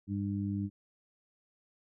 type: harmonic tone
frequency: 100 Hz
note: G2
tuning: 35 cents sharp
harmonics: 1 / 2 / 3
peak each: -35 / -34 / -38 dBFS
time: 0.07-0.7 s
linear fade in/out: 50 ms
effects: none